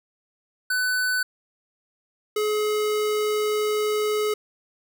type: tone pair in turn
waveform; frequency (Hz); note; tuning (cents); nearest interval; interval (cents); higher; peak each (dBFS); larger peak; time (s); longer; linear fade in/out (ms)
square; 1500 / 424.1; F#6 / G#4; +23 / +36; octave + minor seventh; 2187; first; -22; neither; 0.7-1.23 / 2.36-4.34; second; 5
effects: none